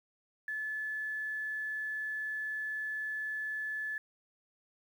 sine tone with quantisation, 1728 Hz, A6, 32 cents flat, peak -34 dBFS, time 0.48-3.98 s, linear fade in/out 2 ms, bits 10, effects none

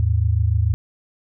sine tone pair together, 80.01 / 106.8 Hz, D#2 / G#2, +49 / +49 cents, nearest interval perfect fourth, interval 500 cents, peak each -18 / -18 dBFS, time 0-0.74 s, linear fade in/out 0 ms, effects none

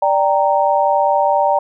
sine chord, G minor, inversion second, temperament equal with one note detuned, 587.3 / 784 / 928.6 Hz, D5 / G5 / Bb5, 0 / 0 / -7 cents, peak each -16 dBFS, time 0.02-1.59 s, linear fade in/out 5 ms, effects none

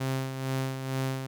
sawtooth tone with tremolo, 132.6 Hz, C3, 23 cents sharp, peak -23 dBFS, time 0-1.27 s, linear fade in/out 10 ms, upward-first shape sine, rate 2.2 Hz, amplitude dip 55%, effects none

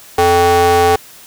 square ring-modulated tone, 173.4 Hz, F3, 12 cents flat, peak -6 dBFS, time 0.18-0.96 s, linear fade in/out 5 ms, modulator 608 Hz, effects white hiss -39 dBFS RMS until 1.26 s

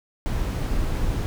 brown noise, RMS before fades -24 dBFS, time 0.26-1.26 s, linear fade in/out 0 ms, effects none

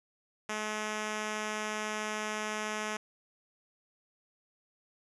5% pulse tone, 213.8 Hz, A3, 49 cents flat, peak -22 dBFS, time 0.49-2.97 s, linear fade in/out 5 ms, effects resampled to 22050 Hz

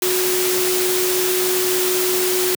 sine tone in noise, 366.8 Hz, F#4, 15 cents flat, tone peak -19 dBFS, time 0.02-2.55 s, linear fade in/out 2 ms, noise white, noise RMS -21 dBFS, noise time 0.02-2.55 s, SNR -1 dB, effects high-pass 150 Hz 12 dB/octave

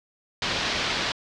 white low-pass noise, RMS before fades -27 dBFS, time 0.42-1.12 s, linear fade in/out 2 ms, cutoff 4700 Hz, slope 24 dB/octave, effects low-pass 8000 Hz 12 dB/octave

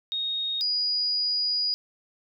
sine tone pair in turn, 3729 / 4902 Hz, A#7 / D#8, 0 / -27 cents, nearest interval perfect fourth, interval 473 cents, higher second, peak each -26 / -23 dBFS, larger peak second, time 0.12-0.61 / 0.61-1.74 s, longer second, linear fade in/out 0 ms, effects none

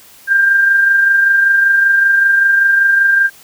sine tone with amplitude modulation, 1592 Hz, G6, 26 cents sharp, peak -6 dBFS, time 0.27-3.3 s, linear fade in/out 50 ms, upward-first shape sine, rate 25.2 Hz, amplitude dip 35%, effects white hiss -42 dBFS RMS until 3.43 s

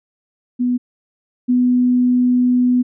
sine tone pair in turn, 246.9 / 248.3 Hz, B3 / B3, 0 / +9 cents, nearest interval unison, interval 9 cents, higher second, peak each -14 / -11 dBFS, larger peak second, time 0.59-0.78 / 1.48-2.83 s, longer second, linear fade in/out 20 ms, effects none

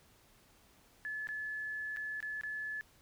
sine tone with dropouts, 1722 Hz, A6, 38 cents flat, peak -37 dBFS, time 1.05-2.81 s, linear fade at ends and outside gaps 0 ms, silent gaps 1.271-1.289 / 1.963-1.97 / 2.204-2.227 / 2.411-2.435 s, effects pink hiss -65 dBFS RMS until 3.01 s

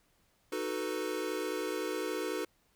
square chord, B dominant seventh, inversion first, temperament equal, 311.1 / 370 / 440 / 493.9 Hz, D#4 / F#4 / A4 / B4, 0 / 0 / 0 / 0 cents, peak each -40 / -39 / -39 / -40 dBFS, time 0.52-2.45 s, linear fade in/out 5 ms, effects pink hiss -71 dBFS RMS until 2.75 s

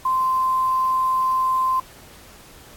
sine tone with quantisation, 1039 Hz, C6, 12 cents flat, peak -17 dBFS, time 0.05-1.8 s, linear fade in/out 5 ms, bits 7, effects pink hiss -46 dBFS RMS until 2.76 s + AAC 64 kbps

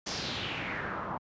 pink noise with low-pass filter sweep, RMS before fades -35 dBFS, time 0.06-1.18 s, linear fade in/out 10 ms, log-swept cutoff 5900 to 970 Hz, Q 3.3, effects high-pass 100 Hz 12 dB/octave + resampled to 16000 Hz

